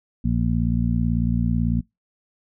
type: harmonic tone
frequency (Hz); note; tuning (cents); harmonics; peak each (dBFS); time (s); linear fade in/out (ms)
58.1; A#1; -5; 1 / 2 / 3 / 4; -24 / -24 / -24 / -24; 0.24-1.81; 10
effects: noise-tail reverb RT60 0.2 s tail -25 dB re dry